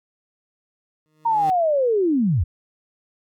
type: tone with exponential growth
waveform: 20% pulse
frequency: 154.6 Hz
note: D#3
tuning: 11 cents flat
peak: -24 dBFS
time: 1.06-1.5 s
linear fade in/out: 0 ms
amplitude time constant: 95 ms
type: linear sweep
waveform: sine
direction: down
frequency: 939 to 67.7 Hz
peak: -16 dBFS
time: 1.25-2.44 s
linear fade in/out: 10 ms
effects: none